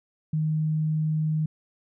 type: tone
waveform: sine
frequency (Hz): 155.56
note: D#3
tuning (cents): 0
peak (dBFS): -22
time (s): 0.33-1.46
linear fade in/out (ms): 5
effects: none